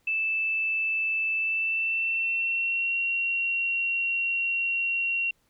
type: tone with pitch glide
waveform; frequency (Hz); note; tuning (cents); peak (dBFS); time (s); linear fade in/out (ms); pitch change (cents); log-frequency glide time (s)
sine; 2637 to 2743; E7 to F7; 0 to -32; -24; 0.07-5.31; 5; +68; 1.36-2.97
effects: pink hiss -69 dBFS RMS until 5.49 s